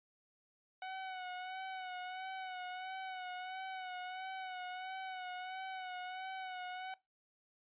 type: tone with vibrato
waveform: sawtooth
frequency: 744 Hz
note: F#5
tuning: 9 cents sharp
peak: -38 dBFS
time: 0.82-6.94 s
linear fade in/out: 2 ms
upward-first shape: sine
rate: 1.5 Hz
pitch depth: 40 cents each way
effects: noise-tail reverb RT60 0.2 s tail -19 dB re dry + resampled to 8000 Hz